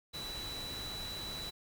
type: tone in noise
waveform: sine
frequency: 3951 Hz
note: B7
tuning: in tune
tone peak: -41 dBFS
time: 0.13-1.51 s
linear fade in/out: 20 ms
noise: pink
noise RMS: -45 dBFS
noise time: 0.13-1.51 s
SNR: +1 dB
effects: none